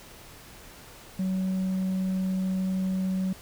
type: tone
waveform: sine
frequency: 187.9 Hz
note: F#3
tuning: 27 cents sharp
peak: -22 dBFS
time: 1.19-3.33 s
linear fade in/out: 5 ms
effects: tanh soft clip ceiling -24 dBFS + pink hiss -48 dBFS RMS until 3.41 s